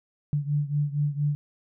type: beating tone pair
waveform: sine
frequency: 144.9 / 149.2 Hz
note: D3 / D3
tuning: -23 / +28 cents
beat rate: 4.3 Hz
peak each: -25 / -28 dBFS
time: 0.33-1.35 s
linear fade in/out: 0 ms
effects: none